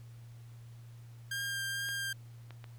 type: tone with vibrato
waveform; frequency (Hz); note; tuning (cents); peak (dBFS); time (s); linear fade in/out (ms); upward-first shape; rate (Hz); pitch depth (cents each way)
sawtooth; 1600; G6; +35; -31; 1.31-2.13; 5; triangle; 2.2; 14
type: clicks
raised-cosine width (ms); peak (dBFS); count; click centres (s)
0.3; -33; 3; 1.889 / 2.507 / 2.642
effects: added 117 Hz sine -48 dBFS peak until 2.78 s + pink hiss -65 dBFS RMS until 2.78 s